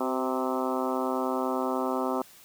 harmonic tone with a mistuned harmonic, 130 Hz, C3, 11 cents flat, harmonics 2 / 3 / 4 / 5 / 6 / 7 / 8 / 9 / 10, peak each -31 / -33 / -34 / -35 / -36 / -36 / -37 / -38 / -38 dBFS, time 0-2.22 s, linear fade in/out 5 ms, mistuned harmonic 3, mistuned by -28 cents, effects white hiss -53 dBFS RMS until 2.44 s

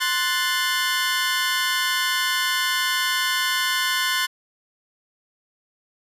20% pulse chord, F# diminished, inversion second, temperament equal, 1046.5 / 1480 / 1760 Hz, C6 / F#6 / A6, 0 / 0 / 0 cents, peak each -20 dBFS, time 0-4.27 s, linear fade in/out 20 ms, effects resampled to 32000 Hz

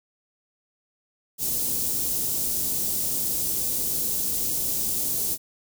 white band-stop noise, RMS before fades -26 dBFS, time 1.38-5.38 s, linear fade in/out 50 ms, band 390 to 6700 Hz, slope 12 dB/octave, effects none

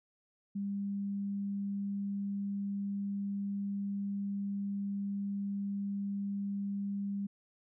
sine tone, 199.9 Hz, G3, 34 cents sharp, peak -33 dBFS, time 0.55-7.27 s, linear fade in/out 10 ms, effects none

